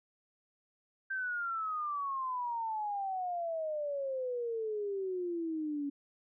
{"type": "exponential sweep", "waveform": "sine", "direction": "down", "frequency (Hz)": [1573, 280], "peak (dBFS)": -33, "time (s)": [1.1, 5.9], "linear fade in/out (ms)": 10, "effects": []}